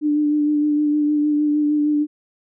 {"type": "tone with vibrato", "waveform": "sine", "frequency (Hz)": 297.5, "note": "D4", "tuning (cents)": 22, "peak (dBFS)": -15, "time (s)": [0.01, 2.07], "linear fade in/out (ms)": 50, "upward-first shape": "sine", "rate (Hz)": 6.5, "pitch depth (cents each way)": 20, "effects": []}